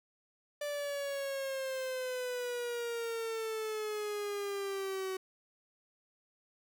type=exponential sweep; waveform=45% pulse; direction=down; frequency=587.3 to 375.7 Hz; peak=-35 dBFS; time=0.61-5.17 s; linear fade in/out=5 ms; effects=12-bit